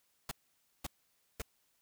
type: noise bursts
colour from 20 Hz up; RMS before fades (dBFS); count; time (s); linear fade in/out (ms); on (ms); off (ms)
pink; -39; 3; 0.29-1.419; 2; 23; 530
effects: white hiss -75 dBFS RMS until 1.81 s